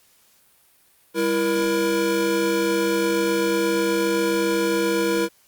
square tone cluster, 197.6 / 332.1 / 474.5 Hz, G3 / E4 / A#4, +14 / +13 / +31 cents, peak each -30 / -23 / -23 dBFS, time 1.14-5.29 s, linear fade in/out 50 ms, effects white hiss -58 dBFS RMS until 5.47 s + Opus 48 kbps

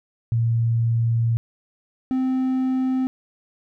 sine / triangle tone pair in turn, 115.6 / 259.5 Hz, A#2 / C4, -14 / -14 cents, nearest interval octave + major second, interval 1400 cents, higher second, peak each -17 dBFS, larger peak neither, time 0.32-1.37 / 2.11-3.07 s, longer first, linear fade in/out 0 ms, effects none

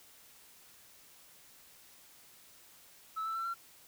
sine tone with pitch steps, 1305 / 1324.7 / 1344.8 / 1365.1 Hz, E6 / E6 / E6 / F6, -18 / +8 / +34 / -40 cents, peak -32 dBFS, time 3.16-3.544 s, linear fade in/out 20 ms, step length 96 ms, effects tanh soft clip ceiling -32 dBFS + white hiss -59 dBFS RMS until 3.87 s

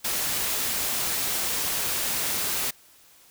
white noise, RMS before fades -27 dBFS, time 0.04-2.71 s, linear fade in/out 10 ms, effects white hiss -55 dBFS RMS until 3.3 s

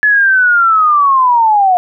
sine linear sweep, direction down, 1719 to 710 Hz, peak -6 dBFS, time 0.03-1.77 s, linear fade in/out 0 ms, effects none

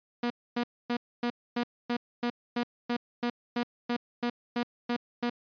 sawtooth tone bursts, 240.2 Hz, B3, 48 cents flat, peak -23 dBFS, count 16, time 0.23-5.298 s, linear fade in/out 5 ms, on 73 ms, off 260 ms, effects resampled to 11025 Hz

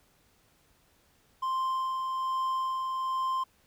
triangle tone with tremolo, 1046.5 Hz, C6, in tune, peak -25 dBFS, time 1.42-3.44 s, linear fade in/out 10 ms, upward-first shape sine, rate 1.2 Hz, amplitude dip 30%, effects pink hiss -66 dBFS RMS until 3.66 s

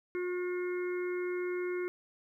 harmonic tone with a mistuned harmonic, 358.5 Hz, F4, 45 cents sharp, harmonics 1 / 3 / 4 / 5 / 6, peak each -32 / -49 / -46 / -53 / -45 dBFS, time 0.15-1.88 s, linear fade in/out 0 ms, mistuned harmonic 3, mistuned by +21 cents, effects 12-bit

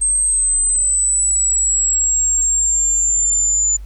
sine exponential sweep, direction down, 8372 to 7040 Hz, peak -13 dBFS, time 0.01-3.77 s, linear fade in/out 10 ms, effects added 50 Hz sine -29 dBFS peak until 3.85 s + pink hiss -54 dBFS RMS until 3.85 s

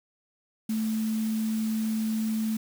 sine tone in noise, 220 Hz, A3, in tune, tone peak -25 dBFS, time 0.69-2.57 s, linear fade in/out 5 ms, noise white, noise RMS -43 dBFS, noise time 0.69-2.57 s, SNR +15 dB, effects none

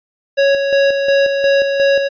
square tone with tremolo, 554.4 Hz, C#5, in tune, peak -10 dBFS, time 0.37-2.09 s, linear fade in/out 20 ms, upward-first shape square, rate 2.8 Hz, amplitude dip 45%, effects resampled to 11025 Hz

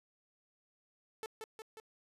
sawtooth tone with echo, 440 Hz, A4, in tune, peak -36 dBFS, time 1.23-1.26 s, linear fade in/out 0 ms, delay 180 ms, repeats 3, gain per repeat -3 dB, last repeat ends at 1.8 s, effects resampled to 32000 Hz

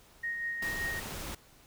sine tone with tremolo, 1866 Hz, A#6, 1 cent sharp, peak -31 dBFS, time 0.23-1 s, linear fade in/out 10 ms, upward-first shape sine, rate 5.2 Hz, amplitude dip 35%
pink noise, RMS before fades -40 dBFS, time 0.62-1.35 s, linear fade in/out 5 ms
effects pink hiss -59 dBFS RMS until 1.66 s

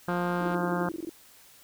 harmonic tone, 176.1 Hz, F3, 15 cents sharp, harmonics 1 / 2 / 3 / 4 / 5 / 6 / 7 / 8 / 9, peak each -30 / -33 / -35 / -36 / -37 / -38 / -38 / -39 / -40 dBFS, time 0.08-0.89 s, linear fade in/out 2 ms
click train, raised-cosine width 0.3 ms, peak -31 dBFS, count 108, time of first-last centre 0.09-0.547 s, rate 234 Hz
sine tone bursts, 329.9 Hz, E4, 1 cent sharp, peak -31 dBFS, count 16, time 0.41-1.094 s, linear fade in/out 2 ms, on 24 ms, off 20 ms
effects white hiss -55 dBFS RMS until 1.63 s

